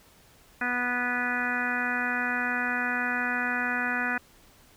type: harmonic tone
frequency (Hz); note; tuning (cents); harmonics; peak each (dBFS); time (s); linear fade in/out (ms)
246.1; B3; -6; 1 / 2 / 3 / 4 / 5 / 6 / 7 / 8 / 10; -34 / -42 / -36 / -39 / -38 / -30 / -32 / -34 / -37; 0.61-4.18; 5
effects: pink hiss -57 dBFS RMS until 4.76 s